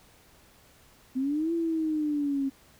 sine linear two-way sweep, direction up then down, 253.2 to 337.9 to 268.9 Hz, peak -25 dBFS, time 1.15-2.5 s, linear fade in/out 20 ms, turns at 1.53 s, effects pink hiss -58 dBFS RMS until 2.79 s

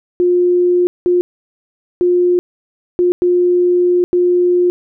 sine tone bursts at uneven times, 355.6 Hz, F4, 31 cents sharp, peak -9 dBFS, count 6, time 0.2-0.87 / 1.06-1.21 / 2.01-2.39 / 2.99-3.12 / 3.22-4.04 / 4.13-4.7 s, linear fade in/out 0 ms, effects none

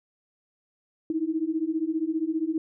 sine beating tone pair, 311.1 / 326.1 Hz, D#4 / E4, 0 / -19 cents, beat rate 15 Hz, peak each -28 / -27 dBFS, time 1.1-2.58 s, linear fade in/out 2 ms, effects none

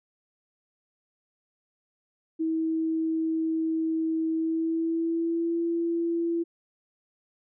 sine tone with pitch glide, 322.1 to 336.9 Hz, E4 to E4, -40 to +38 cents, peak -24 dBFS, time 2.39-6.44 s, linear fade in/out 20 ms, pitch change +78 cents, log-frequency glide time 4.32-5.59 s, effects none

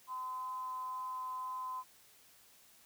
sine tone with frequency modulation, 1023 Hz, C6, 39 cents flat, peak -38 dBFS, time 0.07-1.84 s, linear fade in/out 50 ms, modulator 244 Hz, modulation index 0.22, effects white hiss -63 dBFS RMS until 2.85 s

